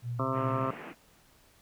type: tone with tremolo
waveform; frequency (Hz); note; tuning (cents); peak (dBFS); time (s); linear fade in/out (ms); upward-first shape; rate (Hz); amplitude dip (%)
sine; 120; B2; -49; -31; 0.02-0.72; 50; triangle; 2.6; 65
type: harmonic tone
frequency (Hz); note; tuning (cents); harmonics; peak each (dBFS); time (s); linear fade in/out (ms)
132.4; C3; +21; 1 / 2 / 3 / 4 / 5 / 7 / 8 / 9 / 10; -37 / -35 / -39 / -37 / -38 / -41 / -37 / -35 / -39; 0.19-0.71; 5
type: band-pass noise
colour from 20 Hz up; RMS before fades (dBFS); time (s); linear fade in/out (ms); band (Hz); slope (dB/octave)
pink; -44; 0.32-0.95; 50; 160 to 2700; 48
effects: pink hiss -62 dBFS RMS until 1.61 s